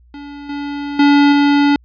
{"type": "tone with level steps", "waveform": "square", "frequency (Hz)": 286.4, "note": "D4", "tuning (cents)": -43, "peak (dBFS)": [-30, -22, -8, -10], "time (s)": [0.14, 1.76], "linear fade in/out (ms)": 2, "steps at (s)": [0.49, 0.99, 1.32], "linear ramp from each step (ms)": 5, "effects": ["added 60 Hz sine -45 dBFS peak until 1.84 s", "resampled to 11025 Hz"]}